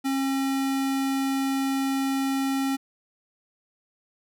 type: tone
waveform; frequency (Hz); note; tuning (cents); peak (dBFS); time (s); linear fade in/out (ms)
square; 270; C#4; -45; -24; 0.04-2.77; 20
effects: none